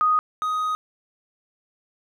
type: tone pair in turn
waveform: sine / triangle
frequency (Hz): 1244.5 / 1251.3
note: D#6 / D#6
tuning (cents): 0 / +9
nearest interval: unison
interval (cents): 9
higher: second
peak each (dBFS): -16 / -20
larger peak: first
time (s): 0.01-0.19 / 0.42-0.75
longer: second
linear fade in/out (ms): 0
effects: none